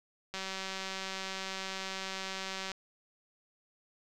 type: click train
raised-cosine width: 0.2 ms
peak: -21 dBFS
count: 455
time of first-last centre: 0.34-2.717 s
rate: 191 Hz
effects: none